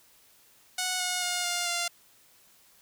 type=tone with pitch steps; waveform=5% pulse; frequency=735 / 724.9 / 714.9 / 705.1 / 695.4 Hz; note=F#5 / F#5 / F5 / F5 / F5; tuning=-12 / -36 / +40 / +16 / -8 cents; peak=-16 dBFS; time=0.78-1.88 s; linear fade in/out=5 ms; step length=220 ms; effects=white hiss -60 dBFS RMS until 2.81 s